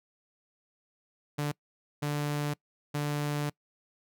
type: tone bursts at uneven times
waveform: sawtooth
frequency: 146.83 Hz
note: D3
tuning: in tune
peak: -25 dBFS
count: 3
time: 1.38-1.52 / 2.02-2.54 / 2.94-3.5 s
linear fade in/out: 10 ms
effects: noise-tail reverb RT60 0.1 s tail -24 dB re dry